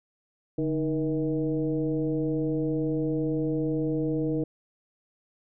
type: tone with frequency modulation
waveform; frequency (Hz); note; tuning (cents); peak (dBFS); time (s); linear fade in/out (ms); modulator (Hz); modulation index
sine; 311.1; D#4; 0; -24; 0.58-4.44; 5; 165; 1.1
effects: none